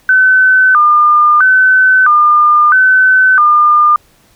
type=tone with vibrato; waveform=sine; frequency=1353 Hz; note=E6; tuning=45 cents sharp; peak=-4 dBFS; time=0.09-3.96 s; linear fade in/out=2 ms; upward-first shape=square; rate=0.76 Hz; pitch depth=200 cents each way; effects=pink hiss -49 dBFS RMS until 4.35 s